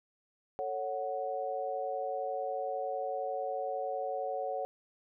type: chord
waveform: sine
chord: F# minor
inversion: first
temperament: just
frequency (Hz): 444 / 555 / 740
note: A4 / C#5 / F#5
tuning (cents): +16 / +2 / 0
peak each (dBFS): -40 / -36 / -36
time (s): 0.59-4.65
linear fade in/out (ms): 0
effects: none